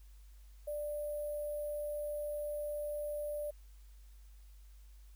sine tone with sample-and-hold, 592 Hz, D5, 14 cents sharp, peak -36 dBFS, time 0.67-3.51 s, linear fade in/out 10 ms, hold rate 11025 Hz, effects added 50 Hz sine -53 dBFS peak until 5.15 s + white hiss -70 dBFS RMS until 5.15 s

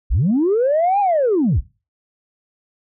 sine linear two-way sweep, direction up then down, 34.65 to 830.6 to 35.24 Hz, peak -12 dBFS, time 0.1-1.61 s, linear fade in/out 20 ms, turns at 1 s, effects noise-tail reverb RT60 0.3 s tail -20 dB re dry + tanh soft clip ceiling -10 dBFS

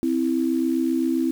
sine tone pair together, 260.2 / 327.8 Hz, C4 / E4, -9 / -10 cents, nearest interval major third, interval 399 cents, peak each -22 dBFS, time 0.03-1.31 s, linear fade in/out 0 ms, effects 7-bit

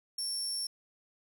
30% pulse tone, 5450 Hz, F8, 43 cents flat, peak -29 dBFS, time 0.18-0.67 s, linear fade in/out 5 ms, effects 10-bit

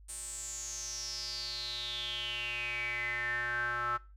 square tone with band-pass filter sweep, 120 Hz, B2, 49 cents flat, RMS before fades -37 dBFS, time 0.08-3.98 s, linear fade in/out 20 ms, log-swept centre 8900 to 1300 Hz, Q 9, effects noise-tail reverb RT60 0.3 s tail -20 dB re dry + added 50 Hz sine -52 dBFS peak until 4.16 s

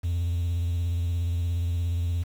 triangle tone with vibrato, 86 Hz, F2, 26 cents flat, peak -21 dBFS, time 0.03-2.24 s, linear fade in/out 20 ms, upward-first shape triangle, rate 17 Hz, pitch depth 60 cents each way, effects tanh soft clip ceiling -18 dBFS + 8-bit

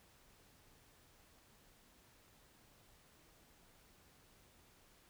silence, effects pink hiss -67 dBFS RMS until 5.09 s

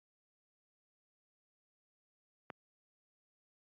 click, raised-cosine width 0.5 ms, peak -27 dBFS, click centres 2.502 s, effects high-pass 150 Hz 12 dB/octave + AAC 64 kbps

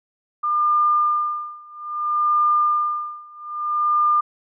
sine tone with tremolo, 1203 Hz, D6, 41 cents sharp, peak -14 dBFS, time 0.43-4.21 s, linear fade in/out 10 ms, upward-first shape sine, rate 0.61 Hz, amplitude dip 95%, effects none

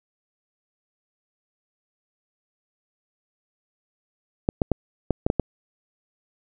clicks, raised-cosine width 2 ms, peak -6 dBFS, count 7, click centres 4.489 / 4.618 / 4.717 / 5.107 / 5.265 / 5.301 / 5.397 s, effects none

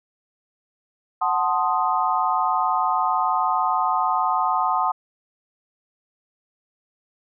sine chord, F# diminished seventh, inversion none, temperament equal, 740 / 880 / 1046.5 / 1244.5 Hz, F#5 / A5 / C6 / Eb6, 0 / 0 / 0 / 0 cents, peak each -24 dBFS, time 1.21-4.92 s, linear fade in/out 10 ms, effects none

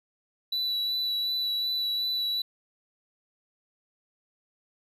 triangle tone with vibrato, 3952 Hz, B7, in tune, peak -25 dBFS, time 0.52-2.42 s, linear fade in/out 5 ms, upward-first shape sine, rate 2.7 Hz, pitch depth 14 cents each way, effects none

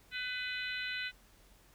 harmonic tone, 501 Hz, B4, 25 cents sharp, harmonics 3 / 4 / 5 / 6 / 7 / 8, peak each -40 / -42 / -42 / -45 / -49 / -45 dBFS, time 0.11-1.12 s, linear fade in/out 50 ms, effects added 44 Hz sine -64 dBFS peak until 1.74 s + pink hiss -64 dBFS RMS until 1.74 s

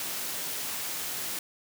white high-pass noise, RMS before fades -34 dBFS, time 0-1.39 s, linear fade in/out 2 ms, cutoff 110 Hz, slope 12 dB/octave, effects none

